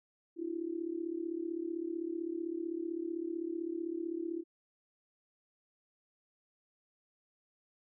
sine tone with amplitude modulation, 335 Hz, E4, 28 cents sharp, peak -31 dBFS, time 0.36-4.44 s, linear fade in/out 50 ms, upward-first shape sine, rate 35.7 Hz, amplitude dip 85%, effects none

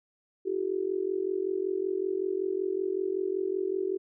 sine tone with amplitude modulation, 380.5 Hz, F#4, 48 cents sharp, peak -23 dBFS, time 0.45-3.98 s, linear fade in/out 20 ms, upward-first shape sine, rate 45.3 Hz, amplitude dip 90%, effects none

